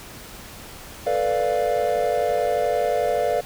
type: chord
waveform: triangle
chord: B half-diminished seventh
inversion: third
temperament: equal with one note detuned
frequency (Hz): 442.3 / 493.9 / 587.3 / 698.5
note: A4 / B4 / D5 / F5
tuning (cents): +9 / 0 / 0 / 0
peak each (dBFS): -25 / -23 / -22 / -22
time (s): 1.06-3.41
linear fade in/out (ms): 10
effects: pink hiss -40 dBFS RMS until 3.45 s